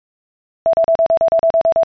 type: tone bursts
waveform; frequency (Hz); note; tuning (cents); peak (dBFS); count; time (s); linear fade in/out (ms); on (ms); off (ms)
sine; 659.3; E5; 0; -9; 11; 0.66-1.833; 0; 73; 37
effects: resampled to 11025 Hz